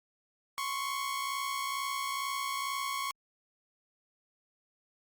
sawtooth tone pair together, 1045.8 / 1108 Hz, C6 / C#6, -1 / -1 cents, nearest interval minor second, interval 100 cents, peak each -35 / -30 dBFS, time 0.58-3.11 s, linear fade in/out 0 ms, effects Opus 48 kbps

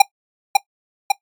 square tone with echo, 801 Hz, G5, 37 cents sharp, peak -5 dBFS, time 0-0.02 s, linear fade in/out 5 ms, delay 550 ms, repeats 2, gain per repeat -3 dB, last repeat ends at 1.12 s, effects noise-tail reverb RT60 0.1 s tail -18 dB re dry + AAC 64 kbps

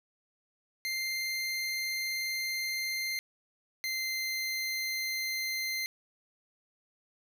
25% pulse tone pair in turn, 2093 / 2080 Hz, C7 / C7, 0 / -11 cents, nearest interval unison, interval 11 cents, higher first, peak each -28 dBFS, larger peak neither, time 0.85-3.19 / 3.84-5.86 s, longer first, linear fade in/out 0 ms, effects none

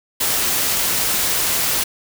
white noise, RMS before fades -19 dBFS, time 0.2-1.84 s, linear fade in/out 10 ms, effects none

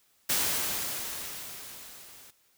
white noise with level ramp, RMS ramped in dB -26 to -52 dBFS, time 0.29-2.31 s, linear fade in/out 10 ms, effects white hiss -67 dBFS RMS until 2.57 s

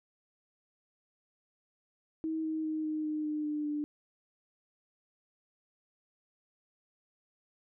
sine tone with pitch steps, 318.8 / 315.5 / 312.2 / 309 / 305.8 / 302.7 / 299.5 / 296.4 Hz, D#4 / D#4 / D#4 / D#4 / D#4 / D#4 / D4 / D4, +42 / +24 / +6 / -12 / -30 / -48 / +34 / +16 cents, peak -31 dBFS, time 2.24-3.84 s, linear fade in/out 0 ms, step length 200 ms, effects none

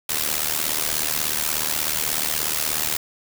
white noise with amplitude modulation, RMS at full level -20 dBFS, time 0.09-2.97 s, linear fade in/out 5 ms, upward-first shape sine, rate 76.6 Hz, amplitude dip 85%, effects none

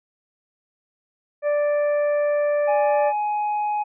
harmonic tone, 587.3 Hz, D5, in tune, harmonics 1 / 2 / 3 / 4, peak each -18 / -35 / -34 / -41 dBFS, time 1.42-3.13 s, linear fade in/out 50 ms
triangle tone with pitch glide, 830.6 to 837.8 Hz, G#5 to G#5, 0 to +15 cents, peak -19 dBFS, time 2.67-3.84 s, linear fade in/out 20 ms, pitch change +15 cents, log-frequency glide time 2.8-2.98 s
effects resampled to 8000 Hz

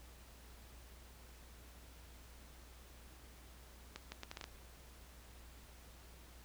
accelerating click train, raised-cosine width 0.2 ms, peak -27 dBFS, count 7, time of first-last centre 3.96-4.441 s, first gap 160 ms, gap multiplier 0.71, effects added 60 Hz sine -57 dBFS peak until 6.44 s + pink hiss -61 dBFS RMS until 6.44 s

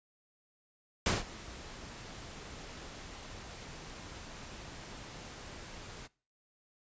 pink noise with ADSR envelope, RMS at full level -27 dBFS, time 1.06-6.08 s, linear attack 3 ms, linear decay 170 ms, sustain -20 dB, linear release 27 ms, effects noise-tail reverb RT60 0.4 s tail -23 dB re dry + resampled to 16000 Hz

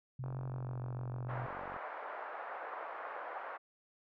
sine tone with pitch glide, 130 to 123.63 Hz, C3 to B2, -11 to +2 cents, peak -38 dBFS, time 0.19-1.46 s, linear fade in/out 5 ms, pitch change -87 cents, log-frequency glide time 0.43-0.82 s
click train, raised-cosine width 1 ms, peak -33 dBFS, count 72, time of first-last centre 0.24-1.764 s, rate 46.6 Hz
pink band-pass noise, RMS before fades -44 dBFS, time 1.28-3.58 s, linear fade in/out 20 ms, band 580 to 1600 Hz, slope 24 dB/octave
effects none

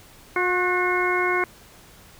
harmonic tone with a mistuned harmonic, 360 Hz, F#4, 47 cents flat, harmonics 1 / 2 / 3 / 4 / 5 / 6, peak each -24 / -30 / -26 / -27 / -34 / -25 dBFS, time 0.36-1.44 s, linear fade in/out 2 ms, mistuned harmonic 4, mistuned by +44 cents, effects pink hiss -49 dBFS RMS until 2.19 s

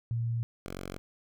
sine / 5% pulse tone pair in turn, 116.2 / 46.11 Hz, A#2 / F#1, -5 / -5 cents, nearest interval octave + major third, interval 1600 cents, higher first, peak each -28 / -27 dBFS, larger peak second, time 0.11-0.43 / 0.66-0.98 s, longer neither, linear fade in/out 0 ms, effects none

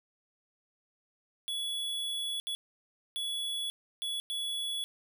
square tone bursts at uneven times, 3391 Hz, G#7, 35 cents sharp, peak -33 dBFS, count 5, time 1.48-2.4 / 2.47-2.55 / 3.16-3.7 / 4.02-4.2 / 4.3-4.84 s, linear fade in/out 0 ms, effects none

